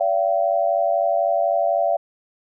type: tone cluster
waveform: sine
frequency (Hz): 574 / 678 / 770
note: D5 / E5 / G5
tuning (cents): -40 / +49 / -31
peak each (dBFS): -22 / -19 / -24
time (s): 0-1.97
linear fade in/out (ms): 10
effects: none